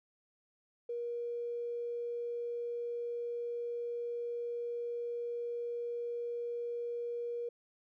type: tone with tanh clipping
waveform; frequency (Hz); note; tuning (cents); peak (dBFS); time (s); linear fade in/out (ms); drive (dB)
triangle; 475.4; A#4; +34; -35; 0.89-7.49; 5; 3
effects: none